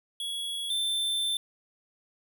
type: tone pair in turn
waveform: square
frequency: 3352 / 3551 Hz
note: G#7 / A7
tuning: +15 / +15 cents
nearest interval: minor second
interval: 100 cents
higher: second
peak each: -32 / -27 dBFS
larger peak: second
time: 0.2-0.7 / 0.7-1.37 s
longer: second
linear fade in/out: 2 ms
effects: none